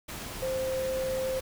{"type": "tone in noise", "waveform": "sine", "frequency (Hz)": 523.3, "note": "C5", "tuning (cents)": 0, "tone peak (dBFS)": -28, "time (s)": [0.42, 1.4], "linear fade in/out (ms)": 10, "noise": "pink", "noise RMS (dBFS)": -39, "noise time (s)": [0.08, 1.41], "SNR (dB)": 8, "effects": []}